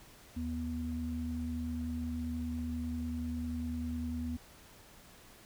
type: tone pair together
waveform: sine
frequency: 77.78 / 243.5 Hz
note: D#2 / B3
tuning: 0 / -24 cents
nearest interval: octave + minor sixth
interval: 1976 cents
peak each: -38 / -36 dBFS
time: 0.36-4.37 s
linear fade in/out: 10 ms
effects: pink hiss -57 dBFS RMS until 5.45 s